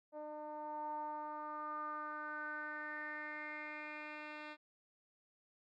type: tone with low-pass filter sweep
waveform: 10% pulse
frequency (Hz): 301.9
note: D4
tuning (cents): +48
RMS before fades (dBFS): -45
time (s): 0.12-4.57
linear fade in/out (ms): 50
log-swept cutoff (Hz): 700 to 3000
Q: 6.2
effects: none